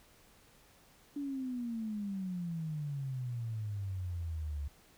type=exponential sweep; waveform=sine; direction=down; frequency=290 to 70.2 Hz; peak=-35 dBFS; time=1.16-4.68 s; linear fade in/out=5 ms; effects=pink hiss -63 dBFS RMS until 4.97 s